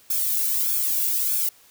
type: noise with flanger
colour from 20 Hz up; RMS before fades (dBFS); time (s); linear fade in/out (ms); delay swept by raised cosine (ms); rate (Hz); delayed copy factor
violet; -23; 0.1-1.49; 5; 1 to 1.63; 1.6; -1
effects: white hiss -54 dBFS RMS until 1.7 s